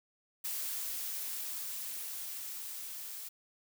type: noise with level ramp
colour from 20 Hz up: blue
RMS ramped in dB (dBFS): -37 to -44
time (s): 0.44-3.29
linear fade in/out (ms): 10
effects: none